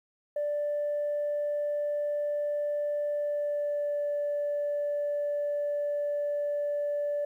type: tone with pitch glide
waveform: sine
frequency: 587 to 582.6 Hz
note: D5 to D5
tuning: -1 to -14 cents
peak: -26 dBFS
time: 0.36-7.25 s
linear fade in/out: 5 ms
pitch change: -13 cents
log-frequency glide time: 3.1-4.05 s
effects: tanh soft clip ceiling -24 dBFS + 11-bit